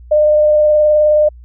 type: tone with vibrato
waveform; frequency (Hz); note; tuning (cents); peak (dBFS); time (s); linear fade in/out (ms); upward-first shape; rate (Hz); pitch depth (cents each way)
sine; 604; D5; +48; -7; 0.11-1.29; 10; triangle; 19; 17
effects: added 60 Hz sine -34 dBFS peak until 1.44 s